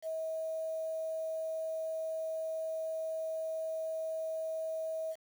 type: tone with quantisation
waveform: sine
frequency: 641 Hz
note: E5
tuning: 49 cents flat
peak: -34 dBFS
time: 0.02-5.16 s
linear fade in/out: 50 ms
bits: 9
effects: none

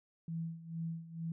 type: tone with tremolo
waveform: sine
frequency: 164.81 Hz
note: E3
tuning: in tune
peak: -35 dBFS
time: 0.28-1.32 s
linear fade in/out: 2 ms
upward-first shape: sine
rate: 2.2 Hz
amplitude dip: 80%
effects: none

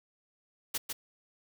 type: noise with echo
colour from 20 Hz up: white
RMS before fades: -32 dBFS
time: 0.74-0.78 s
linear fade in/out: 10 ms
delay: 150 ms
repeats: 1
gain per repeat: -4 dB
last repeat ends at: 0.93 s
effects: none

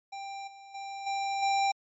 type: tone with level steps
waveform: square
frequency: 789 Hz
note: G5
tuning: 11 cents sharp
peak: -38 / -48 / -38 / -30 / -25 dBFS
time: 0.12-1.72 s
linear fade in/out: 10 ms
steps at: 0.47 / 0.74 / 1.06 / 1.42 s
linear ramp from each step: 10 ms
effects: MP3 32 kbps

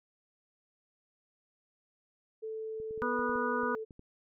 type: tone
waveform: sine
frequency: 440 Hz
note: A4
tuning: in tune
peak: -36 dBFS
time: 2.42-3.85 s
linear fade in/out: 20 ms
type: clicks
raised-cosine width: 3 ms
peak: -38 dBFS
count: 10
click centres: 2.801 / 2.909 / 2.977 / 3.019 / 3.193 / 3.295 / 3.357 / 3.634 / 3.908 / 3.994 s
type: harmonic tone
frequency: 245 Hz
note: B3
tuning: 14 cents flat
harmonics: 1 / 2 / 4 / 5 / 6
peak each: -36 / -36 / -36 / -36 / -36 dBFS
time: 3.02-3.75 s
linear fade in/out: 0 ms
effects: none

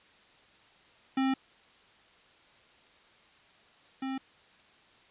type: tone pair in turn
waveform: square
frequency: 265.7 / 265.7 Hz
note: C4 / C4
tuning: +27 / +27 cents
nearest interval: unison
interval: 0 cents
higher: neither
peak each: -26 / -33 dBFS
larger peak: first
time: 1.17-1.34 / 4.02-4.18 s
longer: first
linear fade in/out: 5 ms
effects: white hiss -60 dBFS RMS until 5.1 s + resampled to 8000 Hz

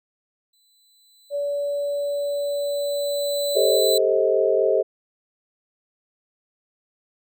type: tone with exponential growth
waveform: sawtooth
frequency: 4000 Hz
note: B7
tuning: 21 cents sharp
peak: -18 dBFS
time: 0.53-3.98 s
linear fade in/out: 5 ms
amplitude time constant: 750 ms
type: tone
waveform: sine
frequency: 573 Hz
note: D5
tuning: 43 cents flat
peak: -22 dBFS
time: 1.3-3.81 s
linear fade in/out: 50 ms
type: chord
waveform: sine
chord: A half-diminished seventh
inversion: third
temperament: just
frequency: 396 / 440 / 528 / 633.6 Hz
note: G4 / A4 / C5 / Eb5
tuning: +18 / 0 / +16 / +31 cents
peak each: -22 dBFS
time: 3.55-4.83 s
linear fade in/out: 20 ms
effects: none

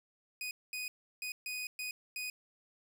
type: tone bursts at uneven times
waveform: sawtooth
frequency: 2489 Hz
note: D#7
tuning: in tune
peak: -34 dBFS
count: 6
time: 0.41-0.51 / 0.73-0.88 / 1.22-1.32 / 1.46-1.67 / 1.79-1.91 / 2.16-2.3 s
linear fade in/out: 2 ms
effects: none

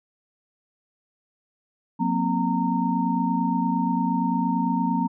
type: tone cluster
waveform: sine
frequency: 180.7 / 232.7 / 261.4 / 921 Hz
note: F#3 / A#3 / C4 / A#5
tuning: -41 / -3 / -1 / -21 cents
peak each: -26 dBFS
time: 1.99-5.08 s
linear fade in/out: 20 ms
effects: none

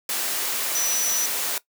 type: tone in noise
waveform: sine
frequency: 5920 Hz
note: F#8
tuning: in tune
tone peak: -22 dBFS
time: 0.75-1.26 s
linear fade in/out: 2 ms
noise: white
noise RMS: -26 dBFS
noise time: 0.09-1.58 s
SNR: +1 dB
effects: noise-tail reverb RT60 0.1 s tail -18 dB re dry + high-pass 300 Hz 12 dB/octave

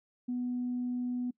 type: tone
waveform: sine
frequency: 246.9 Hz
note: B3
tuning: in tune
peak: -30 dBFS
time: 0.28-1.31 s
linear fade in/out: 10 ms
effects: noise-tail reverb RT60 0.1 s tail -22 dB re dry + tanh soft clip ceiling -26 dBFS

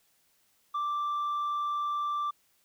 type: tone with tanh clipping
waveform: sine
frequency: 1174.7 Hz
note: D6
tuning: in tune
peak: -29 dBFS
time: 0.74-2.31 s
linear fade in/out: 10 ms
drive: 2 dB
effects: white hiss -69 dBFS RMS until 2.64 s

